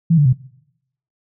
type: tone with pitch steps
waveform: sine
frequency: 165.5 / 145.75 / 128.36 Hz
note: E3 / D3 / C3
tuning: +7 / -13 / -33 cents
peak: -9 dBFS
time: 0.1-0.331 s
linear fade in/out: 10 ms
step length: 77 ms
effects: noise-tail reverb RT60 0.8 s tail -22 dB re dry